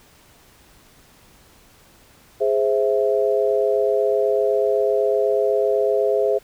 sine chord, Ab augmented, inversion none, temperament equal, 415.3 / 523.3 / 659.3 Hz, Ab4 / C5 / E5, 0 / 0 / 0 cents, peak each -19 / -21 / -22 dBFS, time 2.4-6.39 s, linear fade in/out 20 ms, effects pink hiss -52 dBFS RMS until 6.43 s

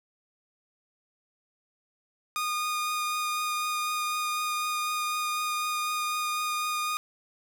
sawtooth tone with vibrato, 1226 Hz, D#6, 26 cents flat, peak -24 dBFS, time 2.36-6.97 s, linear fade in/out 0 ms, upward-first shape triangle, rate 4 Hz, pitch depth 9 cents each way, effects none

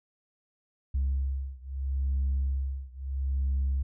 sine beating tone pair, 67.2 / 67.96 Hz, C2 / C#2, +47 / -34 cents, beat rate 0.76 Hz, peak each -28 / -29 dBFS, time 0.94-3.83 s, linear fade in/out 10 ms, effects tanh soft clip ceiling -22 dBFS

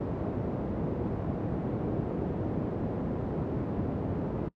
pink band-pass noise, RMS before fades -32 dBFS, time 0-4.49 s, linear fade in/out 10 ms, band 100 to 460 Hz, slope 12 dB/octave, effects noise-tail reverb RT60 0.1 s tail -22 dB re dry

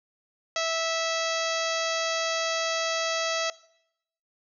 harmonic tone, 655 Hz, E5, 11 cents flat, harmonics 1 / 2 / 3 / 4 / 5 / 6 / 7 / 8 / 9 / 10, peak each -29 / -32 / -34 / -35 / -36 / -37 / -37 / -38 / -39 / -39 dBFS, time 0.56-3.5 s, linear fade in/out 2 ms, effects noise-tail reverb RT60 0.8 s tail -20 dB re dry

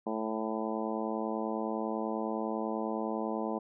harmonic tone with a mistuned harmonic, 110 Hz, A2, in tune, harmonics 2 / 3 / 4 / 5 / 6 / 7 / 8 / 9, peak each -36 / -38 / -39 / -40 / -41 / -41 / -42 / -43 dBFS, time 0.06-3.59 s, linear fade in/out 10 ms, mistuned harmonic 9, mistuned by +20 cents, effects none

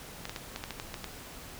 clicks, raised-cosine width 0.2 ms, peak -19 dBFS, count 9, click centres 0.254 / 0.295 / 0.362 / 0.561 / 0.639 / 0.707 / 0.799 / 0.942 / 1.043 s, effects pink hiss -46 dBFS RMS until 1.59 s

